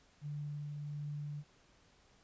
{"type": "tone with tremolo", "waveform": "sine", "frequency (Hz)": 146.83, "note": "D3", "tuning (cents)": 0, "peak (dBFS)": -38, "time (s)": [0.21, 1.44], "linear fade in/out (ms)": 50, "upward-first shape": "triangle", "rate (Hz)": 1.4, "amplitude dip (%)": 25, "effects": ["pink hiss -67 dBFS RMS until 2.23 s", "resampled to 16000 Hz"]}